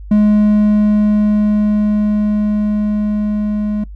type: tone with level ramp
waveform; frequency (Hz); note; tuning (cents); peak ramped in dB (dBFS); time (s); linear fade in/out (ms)
triangle; 210; G#3; +19; -5 to -13; 0.11-3.84; 5
effects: noise-tail reverb RT60 0.1 s tail -21 dB re dry + added 50 Hz sine -28 dBFS peak until 3.95 s